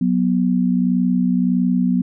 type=tone pair together; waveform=sine; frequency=184 / 245.6 Hz; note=F#3 / B3; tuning=-9 / -9 cents; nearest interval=perfect fourth; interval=500 cents; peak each=-17 dBFS; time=0.01-2.02 s; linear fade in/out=5 ms; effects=none